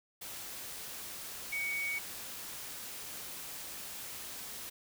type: tone in noise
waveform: sine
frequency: 2242 Hz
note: C#7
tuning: 19 cents sharp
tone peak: -33 dBFS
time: 1.52-1.99 s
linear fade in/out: 10 ms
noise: white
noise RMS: -44 dBFS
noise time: 0.21-4.7 s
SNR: +8 dB
effects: none